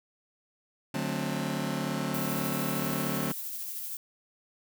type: chord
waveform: sawtooth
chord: D dominant seventh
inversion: none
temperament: just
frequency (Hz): 146.83 / 183.54 / 220.2 / 264.3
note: D3 / F#3 / A3 / C4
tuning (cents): 0 / -14 / +2 / +18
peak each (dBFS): -31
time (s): 0.94-3.32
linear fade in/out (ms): 5
type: noise with tremolo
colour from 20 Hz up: violet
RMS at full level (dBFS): -36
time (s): 2.14-3.97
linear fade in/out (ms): 2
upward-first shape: sine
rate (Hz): 13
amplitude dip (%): 25
effects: none